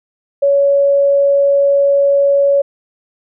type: tone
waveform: sine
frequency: 561 Hz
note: C#5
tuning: 21 cents sharp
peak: -8 dBFS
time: 0.42-2.62 s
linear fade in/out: 10 ms
effects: none